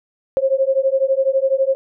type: beating tone pair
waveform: sine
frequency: 530 / 542 Hz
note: C5 / C#5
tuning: +22 / -39 cents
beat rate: 12 Hz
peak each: -17 dBFS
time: 0.37-1.75 s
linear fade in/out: 0 ms
effects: none